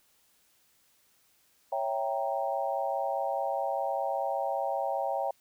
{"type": "chord", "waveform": "sine", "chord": "C# diminished seventh", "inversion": "none", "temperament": "equal", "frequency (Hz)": [554.4, 659.3, 784, 932.3], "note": ["C#5", "E5", "G5", "Bb5"], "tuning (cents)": [0, 0, 0, 0], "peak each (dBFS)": [-33, -34, -32, -37], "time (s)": [1.72, 5.31], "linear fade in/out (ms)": 5, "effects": ["white hiss -67 dBFS RMS until 5.4 s"]}